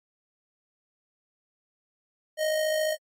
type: tone with amplitude modulation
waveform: square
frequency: 622 Hz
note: D#5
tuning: 1 cent flat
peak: -23 dBFS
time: 2.37-2.97 s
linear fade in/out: 50 ms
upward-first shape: sine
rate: 54.4 Hz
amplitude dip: 40%
effects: AAC 48 kbps